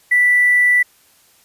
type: tone with hard clipping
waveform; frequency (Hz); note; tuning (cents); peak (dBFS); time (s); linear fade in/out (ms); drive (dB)
triangle; 1971; B6; -4; -10; 0.11-0.83; 10; 3
effects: white hiss -53 dBFS RMS until 1.44 s + resampled to 32000 Hz